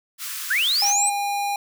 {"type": "high-pass noise", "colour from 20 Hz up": "white", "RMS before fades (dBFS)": -31, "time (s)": [0.18, 0.95], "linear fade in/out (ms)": 50, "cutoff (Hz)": 1100, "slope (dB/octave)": 48}
{"type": "linear sweep", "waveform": "sine", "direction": "up", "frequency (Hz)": [1396.9, 8450], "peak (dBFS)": -18, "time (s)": [0.5, 1.1], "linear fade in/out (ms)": 10}
{"type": "tone", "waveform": "square", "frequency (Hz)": 810, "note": "G#5", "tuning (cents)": -43, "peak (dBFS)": -23, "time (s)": [0.82, 1.56], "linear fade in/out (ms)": 2}
{"effects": []}